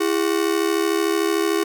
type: ring-modulated tone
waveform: 45% pulse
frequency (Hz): 370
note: F#4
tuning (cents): 0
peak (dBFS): -15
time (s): 0-1.64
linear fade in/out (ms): 10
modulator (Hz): 36.7
effects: none